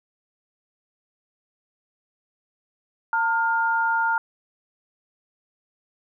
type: tone pair together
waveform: sine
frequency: 907.2 / 1411 Hz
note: A#5 / F6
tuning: -47 / +17 cents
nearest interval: minor sixth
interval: 764 cents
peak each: -22 dBFS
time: 3.13-4.18 s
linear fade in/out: 2 ms
effects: none